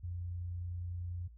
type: tone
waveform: sine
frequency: 88.1 Hz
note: F2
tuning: 16 cents sharp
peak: -37 dBFS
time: 0.03-1.28 s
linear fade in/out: 10 ms
effects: added 58 Hz sine -52 dBFS peak until 1.37 s